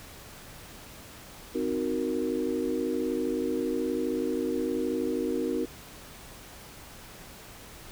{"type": "chord", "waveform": "sine", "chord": "C half-diminished seventh", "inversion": "none", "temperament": "equal with one note detuned", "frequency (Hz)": [258.5, 311.1, 370, 466.2], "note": ["C4", "Eb4", "Gb4", "Bb4"], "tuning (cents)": [-21, 0, 0, 0], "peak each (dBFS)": -32, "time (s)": [1.54, 5.66], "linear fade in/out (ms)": 20, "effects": ["pink hiss -47 dBFS RMS until 7.91 s"]}